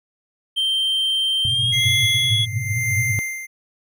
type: tone with pitch glide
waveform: triangle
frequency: 3139 to 3364 Hz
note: G7 to G#7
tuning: +2 to +22 cents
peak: -16 dBFS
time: 0.56-2.46 s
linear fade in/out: 20 ms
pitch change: +120 cents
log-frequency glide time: 1.44-1.89 s
type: band-pass noise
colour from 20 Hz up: pink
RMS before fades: -25 dBFS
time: 1.45-3.19 s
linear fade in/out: 0 ms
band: 100 to 130 Hz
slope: 96 dB/octave
type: tone with tremolo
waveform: square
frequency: 2093 Hz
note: C7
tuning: in tune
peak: -20 dBFS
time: 1.72-3.47 s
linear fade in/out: 20 ms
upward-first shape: sine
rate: 0.98 Hz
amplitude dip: 75%
effects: none